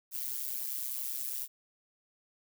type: noise with amplitude modulation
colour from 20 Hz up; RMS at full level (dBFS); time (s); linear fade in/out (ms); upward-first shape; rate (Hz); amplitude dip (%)
violet; -33; 0.11-1.48; 50; sine; 130; 85
effects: none